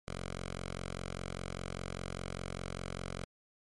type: tone with notch filter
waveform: 5% pulse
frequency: 44.99 Hz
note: F#1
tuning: 48 cents flat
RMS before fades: -41 dBFS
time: 0.08-3.24 s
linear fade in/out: 0 ms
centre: 310 Hz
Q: 1.2
effects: MP3 48 kbps